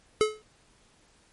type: tone with exponential decay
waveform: square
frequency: 429.7 Hz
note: A4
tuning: 41 cents flat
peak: -17 dBFS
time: 0.21-0.42 s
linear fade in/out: 0 ms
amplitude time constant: 44 ms
effects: pink hiss -62 dBFS RMS until 1.32 s + MP3 48 kbps